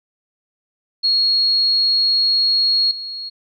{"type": "tone with level steps", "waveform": "sine", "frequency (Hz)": 4304, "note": "C8", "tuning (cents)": 48, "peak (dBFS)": [-13, -26], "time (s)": [1.03, 3.3], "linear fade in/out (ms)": 20, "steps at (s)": 2.91, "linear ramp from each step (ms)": 2, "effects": []}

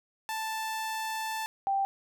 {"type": "tone pair in turn", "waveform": ["sawtooth", "sine"], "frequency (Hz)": [881, 784.9], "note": ["A5", "G5"], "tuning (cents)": [2, 2], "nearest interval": "major second", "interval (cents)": 200, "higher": "first", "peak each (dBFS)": [-28, -25], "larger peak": "second", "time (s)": [[0.29, 1.46], [1.67, 1.85]], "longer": "first", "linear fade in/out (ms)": 0, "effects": []}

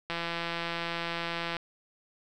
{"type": "click train", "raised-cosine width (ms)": 0.3, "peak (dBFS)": -17, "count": 249, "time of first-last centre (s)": [0.1, 1.567], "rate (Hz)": 169, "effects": []}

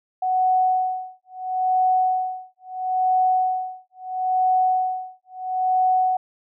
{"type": "tone with tremolo", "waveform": "sine", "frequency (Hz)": 743, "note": "F#5", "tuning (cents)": 7, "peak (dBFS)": -15, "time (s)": [0.22, 6.17], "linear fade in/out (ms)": 5, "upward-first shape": "sine", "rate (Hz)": 0.75, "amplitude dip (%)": 100, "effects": []}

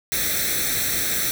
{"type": "noise with comb filter", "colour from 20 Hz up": "white", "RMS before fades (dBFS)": -23, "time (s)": [0.12, 1.31], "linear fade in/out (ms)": 0, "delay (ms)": 0.51, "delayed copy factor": 0.8, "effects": []}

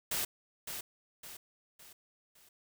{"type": "noise with echo", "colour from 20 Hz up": "white", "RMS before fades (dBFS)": -34, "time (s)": [0.11, 0.25], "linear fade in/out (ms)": 5, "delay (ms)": 560, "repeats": 4, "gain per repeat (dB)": -7, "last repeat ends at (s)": 2.49, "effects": []}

